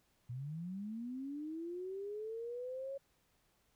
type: linear sweep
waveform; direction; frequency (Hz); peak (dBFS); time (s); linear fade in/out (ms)
sine; up; 116.54 to 554.4; -40; 0.29-2.98; 10
effects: pink hiss -75 dBFS RMS until 3.75 s